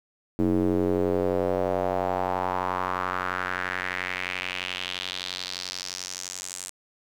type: tone with band-pass filter sweep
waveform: square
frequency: 45.77 Hz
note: F#1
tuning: 18 cents flat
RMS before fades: -28 dBFS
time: 0.39-6.7 s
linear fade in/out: 0 ms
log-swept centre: 300 to 8100 Hz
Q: 2.9
effects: 9-bit

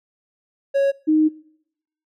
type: tone pair in turn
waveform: triangle / sine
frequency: 553 / 310.4 Hz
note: C#5 / D#4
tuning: -4 / -4 cents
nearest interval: minor seventh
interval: 1000 cents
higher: first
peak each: -13 dBFS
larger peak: neither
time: 0.74-0.92 / 1.07-1.29 s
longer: second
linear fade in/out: 20 ms
effects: noise-tail reverb RT60 0.8 s tail -24 dB re dry

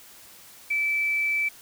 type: tone with quantisation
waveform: sine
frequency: 2317 Hz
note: D7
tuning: 24 cents flat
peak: -22 dBFS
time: 0.7-1.49 s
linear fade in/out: 10 ms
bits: 8
effects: white hiss -49 dBFS RMS until 1.61 s

